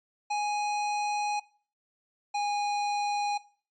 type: tone pair in turn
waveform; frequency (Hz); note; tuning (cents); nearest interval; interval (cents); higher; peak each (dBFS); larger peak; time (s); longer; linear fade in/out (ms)
square; 830.6 / 822; G#5 / G#5; 0 / -18; unison; 18; first; -28; neither; 0.3-1.4 / 2.34-3.38; first; 10
effects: noise-tail reverb RT60 0.4 s tail -19 dB re dry + resampled to 16000 Hz